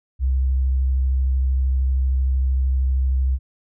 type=tone with vibrato; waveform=sine; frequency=65.41 Hz; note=C2; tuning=in tune; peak=-16 dBFS; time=0.19-3.39 s; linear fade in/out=50 ms; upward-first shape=sine; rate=13 Hz; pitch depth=19 cents each way; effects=none